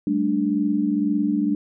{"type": "chord", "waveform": "sine", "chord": "G suspended second", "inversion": "none", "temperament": "equal with one note detuned", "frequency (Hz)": [196, 218, 293.7], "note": ["G3", "A3", "D4"], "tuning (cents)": [0, -16, 0], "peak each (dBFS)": [-25, -24, -21], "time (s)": [0.07, 1.55], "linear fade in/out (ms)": 2, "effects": []}